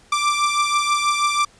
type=beating tone pair; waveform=sawtooth; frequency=1174.7 / 1180.9 Hz; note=D6 / D6; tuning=0 / +9 cents; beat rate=6.2 Hz; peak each=-15 / -19 dBFS; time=0.12-1.45 s; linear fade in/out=5 ms; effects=pink hiss -52 dBFS RMS until 1.59 s + resampled to 22050 Hz

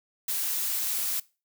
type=noise; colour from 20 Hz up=blue; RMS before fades=-29 dBFS; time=0.28-1.2 s; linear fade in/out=5 ms; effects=noise-tail reverb RT60 0.3 s tail -21 dB re dry

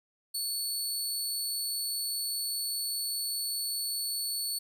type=tone; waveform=20% pulse; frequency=4435 Hz; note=C#8; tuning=in tune; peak=-25 dBFS; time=0.34-4.59 s; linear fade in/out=10 ms; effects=none

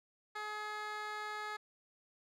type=tone with band-pass filter; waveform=15% pulse; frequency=423.1 Hz; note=G#4; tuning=32 cents sharp; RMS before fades=-42 dBFS; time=0.35-1.57 s; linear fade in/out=10 ms; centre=1800 Hz; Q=0.79; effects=none

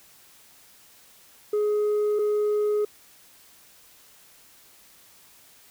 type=tone pair in turn; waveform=sine; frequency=419.1 / 419.1 Hz; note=G#4 / G#4; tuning=+16 / +16 cents; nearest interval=unison; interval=0 cents; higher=neither; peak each=-18 dBFS; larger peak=neither; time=1.53-2.19 / 2.19-2.85 s; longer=neither; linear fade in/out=5 ms; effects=tanh soft clip ceiling -20 dBFS + white hiss -54 dBFS RMS until 5.7 s

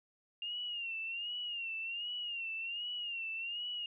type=tone with vibrato; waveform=sine; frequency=2794 Hz; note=F7; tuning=in tune; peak=-37 dBFS; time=0.42-3.86 s; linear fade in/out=2 ms; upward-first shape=sine; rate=1.3 Hz; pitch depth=90 cents each way; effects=none

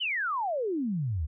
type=exponential sweep; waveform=sine; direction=down; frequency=3136 to 68.8 Hz; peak=-27 dBFS; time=0-1.27 s; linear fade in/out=20 ms; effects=none

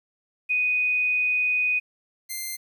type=tone pair in turn; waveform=sine / 5% pulse; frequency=2489 / 2089 Hz; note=D#7 / C7; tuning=0 / -3 cents; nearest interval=minor third; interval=303 cents; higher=first; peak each=-20 dBFS; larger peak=neither; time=0.49-1.8 / 2.29-2.57 s; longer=first; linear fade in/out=20 ms; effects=10-bit

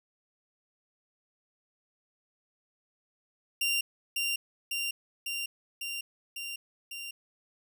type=tone with echo; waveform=sawtooth; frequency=2777 Hz; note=F7; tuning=10 cents flat; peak=-23 dBFS; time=3.61-3.81 s; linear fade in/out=5 ms; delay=550 ms; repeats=6; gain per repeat=-2 dB; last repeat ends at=7.11 s; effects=none

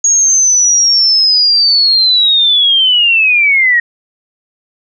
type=linear sweep; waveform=sine; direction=down; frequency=6645 to 1864.7 Hz; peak=-6 dBFS; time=0.04-3.8 s; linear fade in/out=5 ms; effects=none

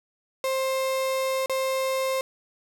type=tone with dropouts; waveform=35% pulse; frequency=528 Hz; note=C5; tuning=16 cents sharp; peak=-22 dBFS; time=0.44-2.21 s; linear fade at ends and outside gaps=1 ms; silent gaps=1.46-1.496 s; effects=none

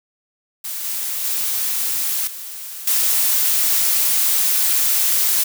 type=noise with level steps; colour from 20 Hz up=blue; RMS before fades=-27 / -24 / -21 / -32 / -17 dBFS; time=0.64-5.44 s; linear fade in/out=10 ms; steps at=0.84 / 1.24 / 2.27 / 2.87 s; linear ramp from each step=5 ms; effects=none

